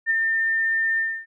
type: tone with ADSR envelope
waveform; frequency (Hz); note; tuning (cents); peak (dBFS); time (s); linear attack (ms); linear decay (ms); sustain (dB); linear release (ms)
sine; 1804; A6; +43; -16; 0.06-1.26; 42; 18; -3; 280
effects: none